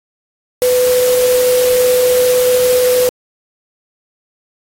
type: tone in noise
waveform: sine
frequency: 500 Hz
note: B4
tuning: 21 cents sharp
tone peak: -9 dBFS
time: 0.62-3.09 s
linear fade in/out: 0 ms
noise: white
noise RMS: -21 dBFS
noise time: 0.62-3.09 s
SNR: +9 dB
effects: AAC 48 kbps